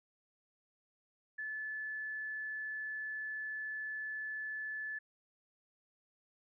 sine tone, 1733 Hz, A6, 27 cents flat, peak -38 dBFS, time 1.38-4.99 s, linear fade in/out 10 ms, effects none

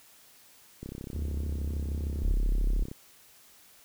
click train, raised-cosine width 3 ms, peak -26 dBFS, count 70, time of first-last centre 0.83-2.915 s, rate 33.1 Hz
triangle tone with vibrato, 73.42 Hz, D2, in tune, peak -28 dBFS, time 1.14-2.33 s, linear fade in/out 10 ms, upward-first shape sine, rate 3.8 Hz, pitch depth 35 cents each way
sine tone, 38.89 Hz, D#1, in tune, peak -23 dBFS, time 2.23-2.84 s, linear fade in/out 10 ms
effects white hiss -57 dBFS RMS until 3.84 s

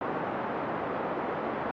white band-pass noise, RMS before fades -32 dBFS, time 0.01-1.71 s, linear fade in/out 0 ms, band 190 to 940 Hz, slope 12 dB/octave, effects low-pass 2000 Hz 12 dB/octave + AAC 48 kbps

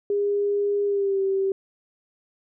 sine tone with pitch glide, 406.6 to 387.6 Hz, G#4 to G4, -37 to -20 cents, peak -20 dBFS, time 0.1-1.52 s, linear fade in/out 2 ms, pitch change -83 cents, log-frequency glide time 0.85-1.21 s, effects none

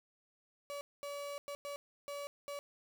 35% pulse tone bursts at uneven times, 571 Hz, D5, 49 cents flat, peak -39 dBFS, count 6, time 0.7-0.81 / 1.03-1.38 / 1.48-1.55 / 1.65-1.76 / 2.08-2.27 / 2.48-2.59 s, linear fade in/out 0 ms, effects 12-bit

